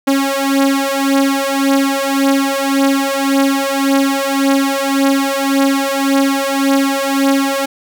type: beating tone pair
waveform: sawtooth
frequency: 273.2 / 275 Hz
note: C#4 / C#4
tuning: -25 / -14 cents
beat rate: 1.8 Hz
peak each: -11 dBFS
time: 0.07-7.66 s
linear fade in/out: 10 ms
effects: none